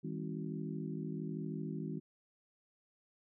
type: harmonic tone with a mistuned harmonic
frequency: 53 Hz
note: G#1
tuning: 36 cents sharp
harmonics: 3 / 4 / 5 / 6 / 7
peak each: -41 / -43 / -45 / -47 / -48 dBFS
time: 0.03-2 s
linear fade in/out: 20 ms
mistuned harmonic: 4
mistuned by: -100 cents
effects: none